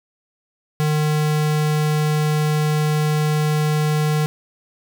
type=tone; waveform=square; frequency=152.1 Hz; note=D#3; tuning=39 cents flat; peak=-17 dBFS; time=0.8-4.26 s; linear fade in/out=0 ms; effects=none